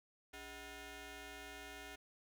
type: ring-modulated tone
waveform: 10% pulse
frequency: 346.7 Hz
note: F4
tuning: 13 cents flat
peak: -38 dBFS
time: 0.33-1.96 s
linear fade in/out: 10 ms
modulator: 1100 Hz
effects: none